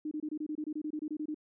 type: tone bursts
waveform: sine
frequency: 305 Hz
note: D#4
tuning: 34 cents flat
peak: -33 dBFS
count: 15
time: 0.05-1.345 s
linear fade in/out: 5 ms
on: 63 ms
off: 25 ms
effects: none